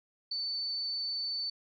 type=tone; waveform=sine; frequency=4513 Hz; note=C#8; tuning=30 cents sharp; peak=-32 dBFS; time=0.31-1.5 s; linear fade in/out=5 ms; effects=none